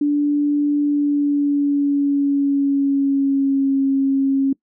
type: tone with pitch glide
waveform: sine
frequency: 291.4 to 271.9 Hz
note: D4 to C#4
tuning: -13 to -33 cents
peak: -14 dBFS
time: 0.01-4.53 s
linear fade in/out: 5 ms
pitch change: -120 cents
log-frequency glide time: 0.81-3.82 s
effects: noise-tail reverb RT60 0.1 s tail -22 dB re dry